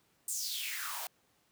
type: noise with high-pass filter sweep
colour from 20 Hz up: white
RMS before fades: -38 dBFS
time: 0.28-1.07 s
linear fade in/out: 2 ms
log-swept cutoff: 8300 to 680 Hz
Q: 5.1
effects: pink hiss -71 dBFS RMS until 1.51 s + high-pass 100 Hz 12 dB/octave